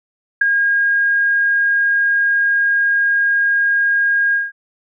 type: tone with ADSR envelope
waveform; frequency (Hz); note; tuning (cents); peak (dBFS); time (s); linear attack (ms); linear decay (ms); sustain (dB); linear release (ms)
sine; 1626; G#6; -37; -6; 0.41-4.52; 7; 8; -6; 180
effects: none